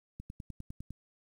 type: click train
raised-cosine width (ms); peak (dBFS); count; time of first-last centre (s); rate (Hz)
5; -30; 8; 0.2-0.906; 9.91
effects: 10-bit